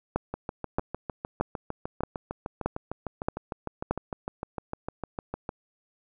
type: two click trains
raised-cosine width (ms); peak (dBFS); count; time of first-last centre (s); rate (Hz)
1; -11 / -18; 7 / 35; 0.16-3.91 / 0.34-5.492; 1.6 / 6.6
effects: none